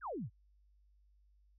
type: exponential sweep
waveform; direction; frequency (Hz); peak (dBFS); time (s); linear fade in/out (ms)
sine; down; 1725 to 83.3; -38; 0.01-0.3; 50
effects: noise-tail reverb RT60 0.1 s tail -26 dB re dry + added 50 Hz sine -65 dBFS peak until 1.58 s